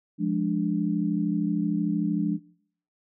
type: chord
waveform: sine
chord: D diminished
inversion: first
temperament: equal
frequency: 174.61 / 207.7 / 293.7 Hz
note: F3 / Ab3 / D4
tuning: 0 / 0 / 0 cents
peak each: -27 dBFS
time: 0.18-2.39 s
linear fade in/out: 50 ms
effects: noise-tail reverb RT60 0.6 s tail -21 dB re dry